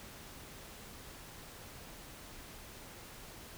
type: silence
effects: pink hiss -51 dBFS RMS until 3.57 s